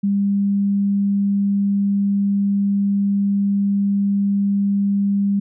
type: tone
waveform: sine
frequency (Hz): 200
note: G3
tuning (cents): +35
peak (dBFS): -15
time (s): 0.03-5.4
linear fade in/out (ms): 10
effects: none